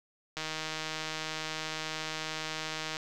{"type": "click train", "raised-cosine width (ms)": 0.2, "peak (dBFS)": -18, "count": 409, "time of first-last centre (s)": [0.37, 2.969], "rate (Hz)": 157, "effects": []}